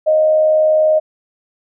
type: tone with frequency modulation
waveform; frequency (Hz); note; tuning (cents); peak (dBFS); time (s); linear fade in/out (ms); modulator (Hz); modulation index
sine; 622; D#5; -1; -9; 0.06-1; 20; 80.4; 0.24
effects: none